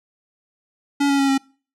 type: tone with pitch steps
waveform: square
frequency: 283 / 278.9 / 274.9 / 271 Hz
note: C#4 / C#4 / C#4 / C#4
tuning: +36 / +11 / -14 / -39 cents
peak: -16 dBFS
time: 1-1.38 s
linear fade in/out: 10 ms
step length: 95 ms
effects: noise-tail reverb RT60 0.4 s tail -25 dB re dry + low-pass 9000 Hz 12 dB/octave